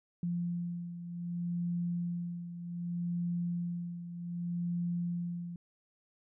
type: beating tone pair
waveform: sine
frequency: 173.3 / 173.95 Hz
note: F3 / F3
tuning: -13 / -7 cents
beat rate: 0.65 Hz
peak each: -34 / -40 dBFS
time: 0.23-5.56 s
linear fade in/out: 2 ms
effects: none